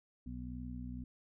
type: harmonic tone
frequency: 61.74 Hz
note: B1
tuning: in tune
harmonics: 1 / 2 / 3 / 4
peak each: -45 / -48 / -50 / -45 dBFS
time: 0.26-1.04 s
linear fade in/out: 5 ms
effects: none